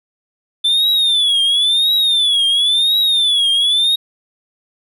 triangle tone with vibrato, 3520 Hz, A7, in tune, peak -10 dBFS, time 0.64-3.96 s, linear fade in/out 10 ms, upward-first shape triangle, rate 0.96 Hz, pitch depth 170 cents each way, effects none

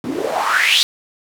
white noise with band-pass filter sweep, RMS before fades -17 dBFS, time 0.04-0.83 s, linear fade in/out 0 ms, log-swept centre 220 to 4100 Hz, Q 5.1, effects none

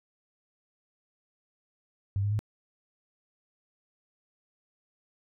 sine tone with pitch steps, 98.9 / 102.45 / 106.12 Hz, G2 / G#2 / G#2, +16 / -23 / +38 cents, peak -25 dBFS, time 2.16-2.391 s, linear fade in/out 0 ms, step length 77 ms, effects none

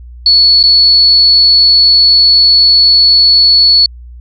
sine tone with dropouts, 4412 Hz, C#8, 9 cents flat, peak -3 dBFS, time 0.26-3.86 s, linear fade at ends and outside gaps 2 ms, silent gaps 0.629-0.637 s, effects added 60 Hz sine -28 dBFS peak until 4.2 s

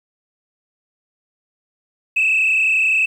sine tone with frequency modulation, 2600 Hz, E7, 24 cents flat, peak -12 dBFS, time 2.16-3.06 s, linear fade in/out 10 ms, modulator 31.5 Hz, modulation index 2.6, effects tanh soft clip ceiling -10 dBFS + 8-bit

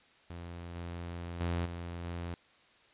sawtooth tone with level steps, 86.1 Hz, F2, 24 cents flat, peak -38 / -35 / -27 / -35 / -33 dBFS, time 0.3-2.34 s, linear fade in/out 0 ms, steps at 0.75 / 1.4 / 1.65 / 2.04 s, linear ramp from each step 10 ms, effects white hiss -63 dBFS RMS until 2.93 s + resampled to 8000 Hz

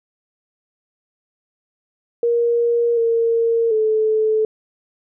sine tone with pitch steps, 471.2 / 460.2 / 435.2 Hz, A#4 / A#4 / A4, +19 / -22 / -19 cents, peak -14 dBFS, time 2.23-4.45 s, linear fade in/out 2 ms, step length 740 ms, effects none

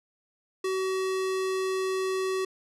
square tone, 378.2 Hz, F#4, 38 cents sharp, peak -27 dBFS, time 0.64-2.45 s, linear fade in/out 5 ms, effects low-pass 10000 Hz 12 dB/octave

